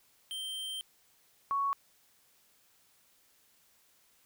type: tone pair in turn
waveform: square / sine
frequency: 3136 / 1112.6 Hz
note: G7 / C#6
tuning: 0 / +6 cents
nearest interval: octave + tritone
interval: 1794 cents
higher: first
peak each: -37 / -28 dBFS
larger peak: second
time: 0.31-0.81 / 1.51-1.73 s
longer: first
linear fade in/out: 0 ms
effects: white hiss -67 dBFS RMS until 4.25 s